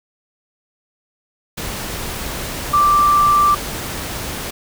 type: tone in noise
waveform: sine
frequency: 1174.7 Hz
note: D6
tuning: in tune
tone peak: -10 dBFS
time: 2.73-3.55 s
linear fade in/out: 10 ms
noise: pink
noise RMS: -26 dBFS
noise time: 1.57-4.51 s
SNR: +13 dB
effects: none